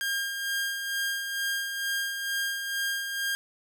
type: tone with tremolo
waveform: sawtooth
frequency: 1610 Hz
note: G6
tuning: 46 cents sharp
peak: -23 dBFS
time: 0.01-3.35 s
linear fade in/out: 0 ms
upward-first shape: sine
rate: 2.2 Hz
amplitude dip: 45%
effects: none